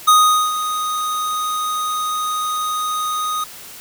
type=tone with ADSR envelope; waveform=square; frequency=1244.5 Hz; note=D#6; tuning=in tune; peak=-8 dBFS; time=0.07-3.44 s; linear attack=15 ms; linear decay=430 ms; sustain=-12 dB; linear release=4 ms; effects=white hiss -37 dBFS RMS until 3.8 s

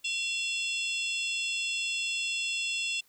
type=harmonic tone with a mistuned harmonic; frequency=857 Hz; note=A5; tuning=46 cents flat; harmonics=3 / 4 / 5 / 6 / 7 / 8 / 9 / 10; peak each=-31 / -35 / -46 / -41 / -50 / -50 / -41 / -47 dBFS; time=0.04-3.01 s; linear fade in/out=10 ms; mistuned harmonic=3; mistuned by=+100 cents; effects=white hiss -65 dBFS RMS until 3.08 s

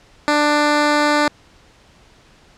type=tone; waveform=10% pulse; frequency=296 Hz; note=D4; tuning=14 cents sharp; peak=-5 dBFS; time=0.28-1.28 s; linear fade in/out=0 ms; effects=pink hiss -50 dBFS RMS until 2.57 s + low-pass 6000 Hz 12 dB/octave

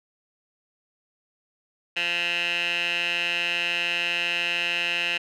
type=tone with band-pass filter; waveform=15% pulse; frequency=172.9 Hz; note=F3; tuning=17 cents flat; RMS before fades=-26 dBFS; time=1.96-5.18 s; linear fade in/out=10 ms; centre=2600 Hz; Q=6.6; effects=none

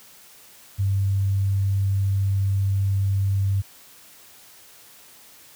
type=tone; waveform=sine; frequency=98 Hz; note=G2; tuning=in tune; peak=-18 dBFS; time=0.78-3.62 s; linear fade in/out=20 ms; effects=white hiss -49 dBFS RMS until 5.55 s + high-pass 60 Hz 12 dB/octave

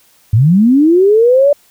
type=linear sweep; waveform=sine; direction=up; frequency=98 to 587.3 Hz; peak=-5 dBFS; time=0.33-1.53 s; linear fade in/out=5 ms; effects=white hiss -50 dBFS RMS until 1.7 s

